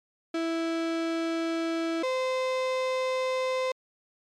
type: tone pair in turn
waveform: 35% pulse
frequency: 329.6 / 516.3 Hz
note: E4 / C5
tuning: 0 / -23 cents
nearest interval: minor sixth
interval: 777 cents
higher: second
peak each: -25 / -24 dBFS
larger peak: second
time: 0.34-2.03 / 2.03-3.72 s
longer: neither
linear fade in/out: 5 ms
effects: low-pass 5000 Hz 12 dB/octave + MP3 96 kbps